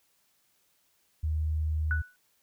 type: tone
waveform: sine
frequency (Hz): 77.7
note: D#2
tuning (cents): -2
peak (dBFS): -26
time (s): 1.23-2.02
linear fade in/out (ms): 10
type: tone with exponential decay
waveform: sine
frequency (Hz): 1480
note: F#6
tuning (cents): 0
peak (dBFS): -25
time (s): 1.91-2.16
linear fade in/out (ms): 1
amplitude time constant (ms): 53
effects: white hiss -70 dBFS RMS until 2.42 s